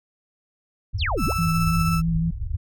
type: low-pass noise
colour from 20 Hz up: white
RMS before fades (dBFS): -27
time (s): 0.93-2.57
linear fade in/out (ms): 10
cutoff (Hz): 110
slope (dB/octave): 96
type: exponential two-way sweep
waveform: sine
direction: down then up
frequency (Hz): 5920 to 130.4 to 1552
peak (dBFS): -23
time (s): 0.98-1.34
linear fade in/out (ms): 50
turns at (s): 1.25
type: tone with tremolo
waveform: 35% pulse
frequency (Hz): 1319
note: E6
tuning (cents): +1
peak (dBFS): -22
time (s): 1.17-2.02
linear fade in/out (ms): 50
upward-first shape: sine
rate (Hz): 16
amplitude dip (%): 30
type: tone with vibrato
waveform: sine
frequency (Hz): 163.5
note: E3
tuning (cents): -14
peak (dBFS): -20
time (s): 1.38-2.31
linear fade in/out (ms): 10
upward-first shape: square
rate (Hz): 6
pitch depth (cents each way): 21
effects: none